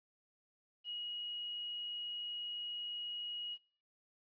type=tone with quantisation; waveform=sine; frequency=2897 Hz; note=F#7; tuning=37 cents flat; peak=-40 dBFS; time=0.84-3.58 s; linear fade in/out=50 ms; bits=11; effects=noise-tail reverb RT60 0.4 s tail -19 dB re dry + resampled to 11025 Hz